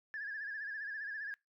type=tone with vibrato; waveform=sine; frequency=1696 Hz; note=G#6; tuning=36 cents sharp; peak=-38 dBFS; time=0.14-1.34 s; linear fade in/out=0 ms; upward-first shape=sine; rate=15 Hz; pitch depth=81 cents each way; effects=noise-tail reverb RT60 0.2 s tail -24 dB re dry + tanh soft clip ceiling -34 dBFS